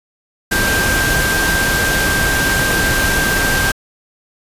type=tone in noise; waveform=sine; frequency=1581 Hz; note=G6; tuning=14 cents sharp; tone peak=-16 dBFS; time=0.51-3.72 s; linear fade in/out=10 ms; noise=pink; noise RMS=-17 dBFS; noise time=0.51-3.72 s; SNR=-2 dB; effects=resampled to 32000 Hz